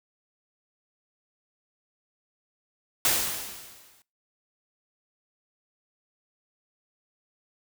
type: noise with exponential decay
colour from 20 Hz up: white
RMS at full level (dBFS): -21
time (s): 3.05-4.02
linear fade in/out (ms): 1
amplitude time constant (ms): 210
effects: noise-tail reverb RT60 0.3 s tail -23 dB re dry